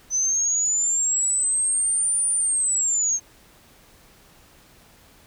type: linear two-way sweep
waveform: sine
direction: up then down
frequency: 6030 to 9397 to 6340 Hz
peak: -19 dBFS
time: 0.1-3.2 s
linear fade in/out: 50 ms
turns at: 2.27 s
effects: pink hiss -53 dBFS RMS until 5.26 s